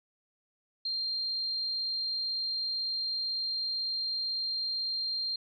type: tone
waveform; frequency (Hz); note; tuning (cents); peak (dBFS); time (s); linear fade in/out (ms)
sine; 4186; C8; 0; -30; 0.85-5.36; 5
effects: none